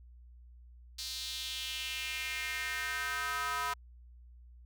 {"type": "tone with high-pass filter sweep", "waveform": "square", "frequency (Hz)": 141.3, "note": "C#3", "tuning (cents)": 34, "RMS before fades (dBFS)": -37, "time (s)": [0.98, 3.74], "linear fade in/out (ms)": 10, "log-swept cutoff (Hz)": [4400, 1100], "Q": 3.1, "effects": ["added 60 Hz sine -52 dBFS peak until 4.65 s"]}